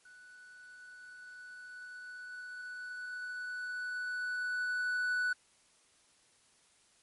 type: tone with level ramp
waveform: triangle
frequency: 1484 Hz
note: F#6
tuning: 5 cents sharp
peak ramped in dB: -52 to -27 dBFS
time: 0.05-5.33 s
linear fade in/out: 5 ms
effects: white hiss -67 dBFS RMS until 7.02 s + MP3 48 kbps